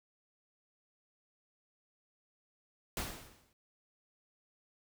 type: noise with exponential decay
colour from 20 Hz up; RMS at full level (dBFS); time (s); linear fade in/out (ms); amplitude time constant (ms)
pink; -35; 2.97-3.53; 1; 120
effects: none